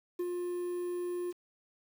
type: tone with ADSR envelope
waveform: triangle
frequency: 353.9 Hz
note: F4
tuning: 23 cents sharp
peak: -28 dBFS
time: 0.19-1.33 s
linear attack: 8 ms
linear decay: 47 ms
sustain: -3 dB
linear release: 31 ms
effects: 9-bit